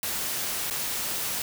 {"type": "noise with dropouts", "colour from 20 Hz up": "white", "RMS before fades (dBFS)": -30, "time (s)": [0.03, 1.42], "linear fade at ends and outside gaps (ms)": 1, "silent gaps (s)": [0.7, 0.708], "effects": []}